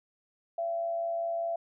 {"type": "tone with amplitude modulation", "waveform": "sine", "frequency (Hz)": 675, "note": "E5", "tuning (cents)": 41, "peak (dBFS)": -27, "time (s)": [0.58, 1.56], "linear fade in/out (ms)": 5, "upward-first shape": "sine", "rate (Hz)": 105, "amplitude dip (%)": 40, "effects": []}